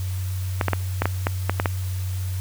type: clicks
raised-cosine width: 0.5 ms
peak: -5 dBFS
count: 9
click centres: 0.612 / 0.683 / 0.733 / 1.02 / 1.056 / 1.269 / 1.496 / 1.599 / 1.658 s
effects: added 93 Hz sine -24 dBFS peak until 2.4 s + white hiss -41 dBFS RMS until 2.4 s